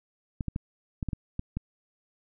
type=clicks; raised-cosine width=5 ms; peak=-18 dBFS; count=8; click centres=0.408 / 0.483 / 0.561 / 1.028 / 1.087 / 1.132 / 1.394 / 1.57 s; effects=none